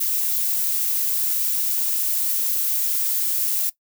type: noise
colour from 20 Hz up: violet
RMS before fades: -22 dBFS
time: 0-3.7 s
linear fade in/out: 10 ms
effects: noise-tail reverb RT60 0.1 s tail -18 dB re dry